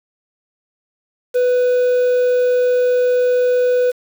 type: tone with quantisation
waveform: triangle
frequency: 496.7 Hz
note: B4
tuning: 10 cents sharp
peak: -10 dBFS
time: 1.34-3.92 s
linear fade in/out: 20 ms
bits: 6
effects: none